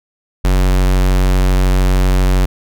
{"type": "tone", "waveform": "square", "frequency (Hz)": 46.44, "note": "F#1", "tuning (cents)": 7, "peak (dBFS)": -10, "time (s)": [0.44, 2.46], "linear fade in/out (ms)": 10, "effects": []}